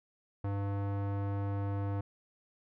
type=tone with low-pass filter; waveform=square; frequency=99.9 Hz; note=G2; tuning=33 cents sharp; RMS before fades=-34 dBFS; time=0.44-2.01 s; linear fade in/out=5 ms; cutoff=1100 Hz; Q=0.96; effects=none